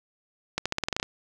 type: accelerating click train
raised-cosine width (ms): 0.2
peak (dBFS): -9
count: 10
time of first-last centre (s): 0.58-1.029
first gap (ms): 76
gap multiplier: 0.89
effects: none